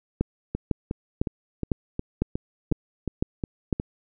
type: two click trains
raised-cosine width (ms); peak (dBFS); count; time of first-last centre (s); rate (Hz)
3; -9 / -14; 8 / 10; 0.21-3.728 / 0.55-3.799; 1.99 / 2.77
effects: none